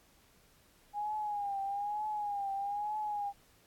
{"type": "tone with vibrato", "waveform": "sine", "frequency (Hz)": 819, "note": "G#5", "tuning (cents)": -24, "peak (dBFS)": -33, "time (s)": [0.93, 3.33], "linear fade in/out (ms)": 50, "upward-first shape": "triangle", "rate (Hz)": 1.1, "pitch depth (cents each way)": 80, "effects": ["pink hiss -65 dBFS RMS until 3.66 s", "AAC 64 kbps"]}